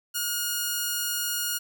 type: tone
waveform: 5% pulse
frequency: 1434 Hz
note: F6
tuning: 45 cents sharp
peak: -15 dBFS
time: 0.14-1.59 s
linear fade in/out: 20 ms
effects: none